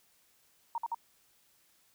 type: tone bursts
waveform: sine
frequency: 930 Hz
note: A#5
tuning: 4 cents flat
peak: -31 dBFS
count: 3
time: 0.75-0.946 s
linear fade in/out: 2 ms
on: 30 ms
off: 53 ms
effects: white hiss -68 dBFS RMS until 1.94 s